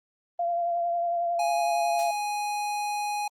sine tone with vibrato, 689 Hz, F5, 24 cents flat, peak -24 dBFS, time 0.39-2.11 s, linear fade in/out 5 ms, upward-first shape triangle, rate 11 Hz, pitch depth 27 cents each way
square tone, 830 Hz, G#5, 1 cent flat, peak -28 dBFS, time 1.39-3.28 s, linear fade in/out 5 ms
blue noise with exponential decay, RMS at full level -35 dBFS, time 1.99-2.27 s, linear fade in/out 0 ms, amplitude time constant 60 ms
effects low-pass 12000 Hz 12 dB/octave + Opus 32 kbps

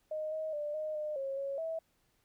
sine tone with pitch steps, 619 / 629 / 592 / 618 / 606 / 543 / 552 / 650 Hz, D#5 / D#5 / D5 / D#5 / D#5 / C#5 / C#5 / E5, -9 / +19 / +14 / -12 / -46 / -36 / -7 / -24 cents, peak -34 dBFS, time 0.11-1.79 s, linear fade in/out 5 ms, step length 210 ms, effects pink hiss -74 dBFS RMS until 2.24 s

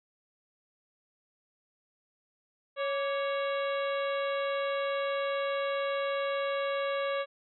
harmonic tone with a mistuned harmonic, 554.4 Hz, C#5, in tune, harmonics 1 / 2 / 3 / 4 / 5 / 6 / 7, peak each -30 / -36 / -40 / -42 / -44 / -46 / -47 dBFS, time 2.76-7.26 s, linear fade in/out 50 ms, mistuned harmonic 2, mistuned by +76 cents, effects none

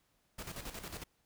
pink noise with tremolo, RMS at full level -43 dBFS, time 0.38-1.04 s, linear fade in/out 10 ms, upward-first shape square, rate 11 Hz, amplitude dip 60%, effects pink hiss -75 dBFS RMS until 1.25 s

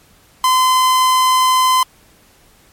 45% pulse tone, 1026 Hz, C6, 34 cents flat, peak -10 dBFS, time 0.44-1.83 s, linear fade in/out 2 ms, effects pink hiss -50 dBFS RMS until 2.72 s + MP3 64 kbps

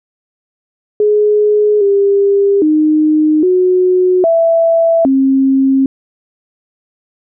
sine tone with pitch steps, 419.6 / 399.4 / 307.6 / 366.4 / 663 / 268.3 Hz, G#4 / G4 / D#4 / F#4 / E5 / C4, +18 / +32 / -20 / -17 / +10 / +44 cents, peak -7 dBFS, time 1-5.86 s, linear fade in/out 2 ms, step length 810 ms, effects none

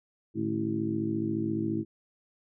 harmonic tone with a mistuned harmonic, 54.4 Hz, A1, 19 cents flat, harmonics 2 / 3 / 4 / 5 / 6 / 7, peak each -37 / -38 / -33 / -39 / -30 / -40 dBFS, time 0.34-1.85 s, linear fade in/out 50 ms, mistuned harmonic 3, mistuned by -140 cents, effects none

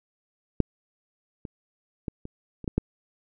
clicks, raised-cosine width 3 ms, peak -6 / -23 / -17 / -24 / -25 / -14 / -9 dBFS, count 7, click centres 0.603 / 1.452 / 2.082 / 2.254 / 2.643 / 2.678 / 2.78 s, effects none

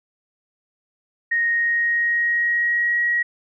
sine tone with pitch glide, 1864.7 to 1903.9 Hz, A#6 to A#6, 0 to +36 cents, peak -17 dBFS, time 1.31-3.23 s, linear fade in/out 10 ms, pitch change +36 cents, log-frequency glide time 1.47-3.01 s, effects none

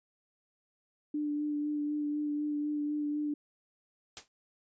sine tone with vibrato, 296.1 Hz, D4, 14 cents sharp, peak -30 dBFS, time 1.14-3.34 s, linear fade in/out 5 ms, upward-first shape sine, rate 4 Hz, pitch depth 16 cents each way
white noise with exponential decay, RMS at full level -38 dBFS, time 4.17-4.28 s, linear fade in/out 0 ms, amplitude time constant 23 ms
effects resampled to 16000 Hz

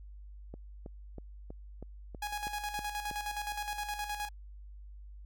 click train, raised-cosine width 2 ms, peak -31 dBFS, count 9, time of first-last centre 0.54-3.112 s, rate 3.11 Hz
sawtooth tone with tremolo, 830.6 Hz, G#5, in tune, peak -30 dBFS, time 2.22-4.29 s, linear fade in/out 5 ms, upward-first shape square, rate 9.6 Hz, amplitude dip 55%
effects added 50 Hz sine -46 dBFS peak until 5.25 s

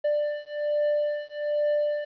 triangle beating tone pair, 591 / 592.2 Hz, D5 / D5, +11 / +14 cents, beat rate 1.2 Hz, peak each -25 dBFS, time 0.04-2.05 s, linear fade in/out 10 ms, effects resampled to 11025 Hz + 10-bit

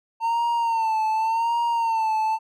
triangle tone with vibrato, 906 Hz, A#5, 50 cents flat, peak -18 dBFS, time 0.2-2.39 s, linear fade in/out 50 ms, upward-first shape sine, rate 0.88 Hz, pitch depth 65 cents each way, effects none

